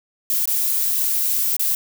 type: noise with dropouts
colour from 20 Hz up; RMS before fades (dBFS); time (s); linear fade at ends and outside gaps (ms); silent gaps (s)
violet; -20; 0.3-1.75; 1; 0.456-0.475 / 1.566-1.595
effects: none